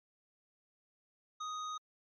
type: tone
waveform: square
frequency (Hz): 1248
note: D#6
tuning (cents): +5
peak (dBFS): -39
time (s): 1.4-1.78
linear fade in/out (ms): 10
effects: MP3 32 kbps